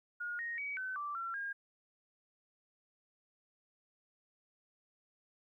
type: tone with pitch steps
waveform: sine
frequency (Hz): 1434 / 1867 / 2267 / 1521 / 1169 / 1358 / 1619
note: F6 / A#6 / C#7 / F#6 / D6 / F6 / G#6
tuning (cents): +45 / +2 / +38 / +47 / -8 / -49 / -45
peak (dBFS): -37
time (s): 0.2-1.53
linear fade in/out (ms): 10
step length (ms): 190
effects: 13-bit